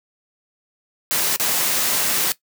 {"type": "noise with dropouts", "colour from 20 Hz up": "white", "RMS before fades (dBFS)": -20, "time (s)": [1.11, 2.32], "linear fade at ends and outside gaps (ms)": 0, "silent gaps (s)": [1.361, 1.398], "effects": ["noise-tail reverb RT60 0.1 s tail -17 dB re dry", "high-pass 150 Hz 12 dB/octave"]}